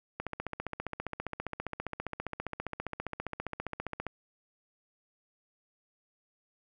click train, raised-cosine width 0.5 ms, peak -20 dBFS, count 59, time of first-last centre 0.2-4.067 s, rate 15 Hz, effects none

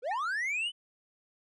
triangle linear sweep, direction up, 440 to 3059 Hz, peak -28 dBFS, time 0.02-0.72 s, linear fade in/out 50 ms
sine tone with exponential decay, 1817 Hz, A#6, 45 cents flat, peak -32 dBFS, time 0.11-0.22 s, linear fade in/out 5 ms, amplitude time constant 22 ms
effects resampled to 24000 Hz

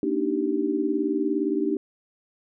sine chord, Eb major seventh, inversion second, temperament just, 233.3 / 291.7 / 311.1 / 388.9 Hz, Bb3 / D4 / Eb4 / G4, +2 / -12 / 0 / -14 cents, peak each -32 / -26 / -27 / -27 dBFS, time 0.03-1.77 s, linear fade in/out 2 ms, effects none

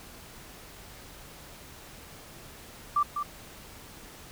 sine tone with echo, 1174.7 Hz, D6, in tune, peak -21 dBFS, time 2.96-3.03 s, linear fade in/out 5 ms, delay 200 ms, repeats 1, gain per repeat -7 dB, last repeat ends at 3.23 s, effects pink hiss -48 dBFS RMS until 4.31 s

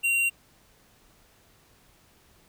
sine tone with hard clipping, 2757 Hz, F7, 23 cents flat, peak -23 dBFS, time 0.03-0.3 s, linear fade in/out 20 ms, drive 11 dB, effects pink hiss -60 dBFS RMS until 2.48 s

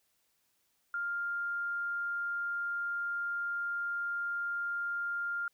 sine tone, 1400 Hz, F6, 4 cents sharp, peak -32 dBFS, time 0.94-5.48 s, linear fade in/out 2 ms, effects white hiss -75 dBFS RMS until 5.53 s

